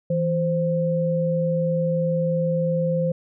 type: tone pair together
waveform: sine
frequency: 164.4 / 521.4 Hz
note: E3 / C5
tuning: -4 / -6 cents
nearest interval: octave + minor sixth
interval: 1998 cents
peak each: -22 dBFS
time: 0.1-3.12 s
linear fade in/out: 5 ms
effects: none